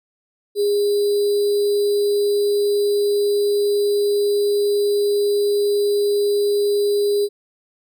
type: tone with sample-and-hold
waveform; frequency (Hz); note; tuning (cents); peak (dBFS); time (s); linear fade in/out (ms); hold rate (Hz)
sine; 409; G#4; -26; -15; 0.55-7.29; 50; 4410
effects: none